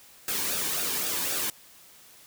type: noise with flanger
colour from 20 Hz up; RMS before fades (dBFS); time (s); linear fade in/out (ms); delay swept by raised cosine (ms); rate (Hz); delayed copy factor
white; -29; 0.28-1.5; 2; 0.96 to 1.54; 3.8; -0.55
effects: white hiss -53 dBFS RMS until 2.26 s